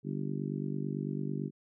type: harmonic tone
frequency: 49 Hz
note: G1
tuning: in tune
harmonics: 3 / 4 / 5 / 6 / 7 / 8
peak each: -36 / -38 / -40 / -42 / -43 / -44 dBFS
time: 0.03-1.51 s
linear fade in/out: 50 ms
effects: none